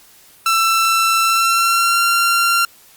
sawtooth tone with pitch glide, 1336 to 1378.3 Hz, E6 to F6, +23 to -23 cents, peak -9 dBFS, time 0.46-2.65 s, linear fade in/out 2 ms, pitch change +54 cents, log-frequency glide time 1.21-2.01 s, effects white hiss -47 dBFS RMS until 2.96 s + Opus 48 kbps

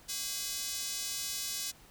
square tone with high-pass filter, 229.1 Hz, A#3, 30 cents flat, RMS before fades -37 dBFS, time 0.08-1.72 s, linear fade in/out 20 ms, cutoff 4900 Hz, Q 1.1, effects pink hiss -58 dBFS RMS until 1.9 s

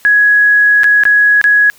sine tone with dropouts, 1672 Hz, G#6, 11 cents sharp, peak -5 dBFS, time 0.05-1.7 s, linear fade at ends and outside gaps 0 ms, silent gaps 0.834-0.842 / 1.036-1.053 / 1.414-1.441 s, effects white hiss -44 dBFS RMS until 1.78 s

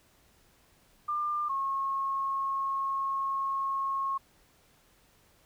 sine tone pair in turn, 1197 / 1087.6 Hz, D6 / C#6, +33 / -33 cents, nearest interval major second, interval 166 cents, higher first, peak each -28 dBFS, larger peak neither, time 1.08-1.49 / 1.49-4.18 s, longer second, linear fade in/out 10 ms, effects pink hiss -64 dBFS RMS until 5.45 s

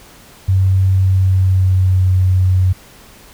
sine tone with pitch glide, 94.9 to 92.68 Hz, F#2 to F#2, +44 to +3 cents, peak -9 dBFS, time 0.48-2.73 s, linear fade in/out 10 ms, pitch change -41 cents, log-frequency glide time 0.93-2.11 s, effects pink hiss -42 dBFS RMS until 3.33 s

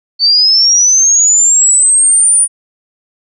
sine linear sweep, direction up, 4492 to 9540 Hz, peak -5 dBFS, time 0.19-2.48 s, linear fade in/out 50 ms, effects none

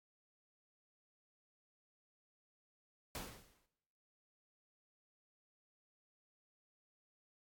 pink noise with exponential decay, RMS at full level -42 dBFS, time 3.15-3.66 s, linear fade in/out 1 ms, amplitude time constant 110 ms, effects noise-tail reverb RT60 1.0 s tail -21 dB re dry + AAC 64 kbps

